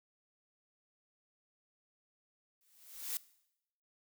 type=noise with exponential growth; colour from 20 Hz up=blue; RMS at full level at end=-35 dBFS; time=2.61-3.17 s; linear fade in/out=1 ms; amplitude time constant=120 ms; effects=noise-tail reverb RT60 0.8 s tail -20 dB re dry